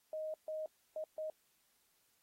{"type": "tone bursts at uneven times", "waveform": "sine", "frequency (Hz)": 624, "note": "D#5", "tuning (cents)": 5, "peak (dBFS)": -38, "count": 4, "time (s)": [[0.13, 0.34], [0.48, 0.66], [0.96, 1.04], [1.18, 1.3]], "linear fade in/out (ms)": 2, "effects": ["white hiss -75 dBFS RMS until 2.22 s", "AAC 48 kbps"]}